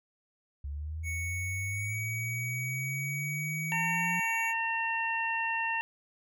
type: linear sweep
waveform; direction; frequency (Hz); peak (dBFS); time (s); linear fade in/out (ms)
sine; up; 69.3 to 174.61; -34; 0.64-4.2; 5
type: tone with pitch glide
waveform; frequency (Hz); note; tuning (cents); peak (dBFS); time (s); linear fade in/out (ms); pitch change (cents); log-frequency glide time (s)
square; 2220 to 2260; C#7 to C#7; +2 to +33; -35; 1.03-4.54; 50; +31; 1.69-1.99
type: harmonic tone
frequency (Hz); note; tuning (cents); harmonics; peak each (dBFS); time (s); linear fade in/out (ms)
910; A#5; -42; 1 / 2 / 3; -33 / -33 / -33; 3.72-5.81; 0
effects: none